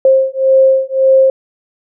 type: beating tone pair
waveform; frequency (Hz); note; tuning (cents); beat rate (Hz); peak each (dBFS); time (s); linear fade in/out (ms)
sine; 530 / 531.8; C5 / C5; +22 / +28; 1.8; -10; 0.05-1.3; 2
effects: none